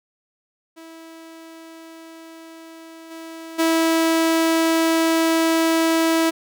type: tone with level steps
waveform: sawtooth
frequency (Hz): 326.4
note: E4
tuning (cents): -17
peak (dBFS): -35 / -30 / -12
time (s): 0.76-6.31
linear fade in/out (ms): 20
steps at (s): 3.1 / 3.58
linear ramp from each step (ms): 20
effects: none